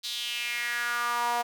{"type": "tone with high-pass filter sweep", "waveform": "sawtooth", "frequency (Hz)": 239.1, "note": "A#3", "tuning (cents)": 44, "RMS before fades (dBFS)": -30, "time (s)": [0.03, 1.43], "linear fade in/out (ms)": 20, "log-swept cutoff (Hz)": [4000, 780], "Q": 4.2, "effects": []}